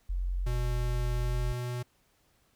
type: tone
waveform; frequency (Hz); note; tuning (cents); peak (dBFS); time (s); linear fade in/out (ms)
sine; 44.94; F#1; -50; -28; 0.09-1.53; 10
type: tone with pitch glide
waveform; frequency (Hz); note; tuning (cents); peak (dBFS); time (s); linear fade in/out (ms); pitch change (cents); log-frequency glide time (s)
square; 122.1 to 122.88; B2 to B2; -19 to -8; -33; 0.46-1.83; 10; +11; 1.22-1.43
effects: pink hiss -69 dBFS RMS until 2.55 s

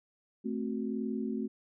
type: chord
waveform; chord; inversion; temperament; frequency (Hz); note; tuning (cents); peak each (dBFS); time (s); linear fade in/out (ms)
sine; F# diminished; first; equal; 220 / 261.6 / 370; A3 / C4 / F#4; 0 / 0 / 0; -34 / -36 / -39; 0.44-1.48; 20
effects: none

